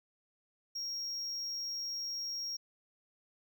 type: tone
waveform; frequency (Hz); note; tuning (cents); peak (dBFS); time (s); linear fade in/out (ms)
triangle; 5588; F8; 0; -35; 0.75-2.57; 10
effects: none